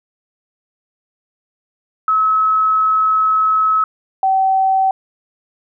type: tone pair in turn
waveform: sine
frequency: 1289 / 766.4 Hz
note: E6 / G5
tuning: -39 / -39 cents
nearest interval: major sixth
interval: 900 cents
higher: first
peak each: -11 dBFS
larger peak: neither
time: 2.08-3.84 / 4.23-4.91 s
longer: first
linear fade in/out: 2 ms
effects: none